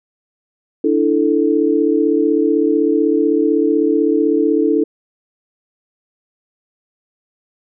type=chord; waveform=sine; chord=D suspended second; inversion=none; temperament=equal; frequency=293.7 / 329.6 / 440 Hz; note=D4 / E4 / A4; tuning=0 / 0 / 0 cents; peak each=-16 dBFS; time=0.84-4.84 s; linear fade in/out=5 ms; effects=none